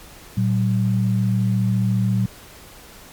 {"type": "tone pair together", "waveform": "sine", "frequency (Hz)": [115.64, 190], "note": ["A#2", "F#3"], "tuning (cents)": [-13, 46], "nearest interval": "major sixth", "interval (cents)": 859, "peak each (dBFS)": [-18, -20], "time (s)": [0.37, 2.26], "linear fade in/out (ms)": 5, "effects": ["pink hiss -43 dBFS RMS until 3.12 s", "MP3 96 kbps"]}